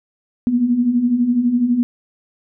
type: beating tone pair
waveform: sine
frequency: 233.1 / 245.1 Hz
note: A#3 / B3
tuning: 0 / -13 cents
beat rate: 12 Hz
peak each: -21 / -14 dBFS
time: 0.47-1.83 s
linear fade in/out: 0 ms
effects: none